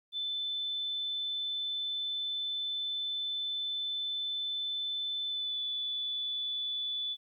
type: tone with pitch glide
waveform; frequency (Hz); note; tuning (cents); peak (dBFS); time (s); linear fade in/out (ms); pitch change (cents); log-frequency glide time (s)
sine; 3520 to 3470; A7 to A7; 0 to -25; -32; 0.12-7.17; 50; -25; 5.27-5.6
effects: 12-bit